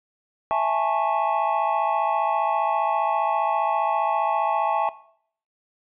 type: chord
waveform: triangle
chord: A major seventh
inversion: second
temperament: just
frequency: 660 / 825 / 880 / 1100 Hz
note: E5 / G#5 / A5 / C#6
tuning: +2 / -12 / 0 / -14 cents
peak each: -23 / -23 / -23 / -25 dBFS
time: 0.51-4.89 s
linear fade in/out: 0 ms
effects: noise-tail reverb RT60 0.6 s tail -18 dB re dry + resampled to 8000 Hz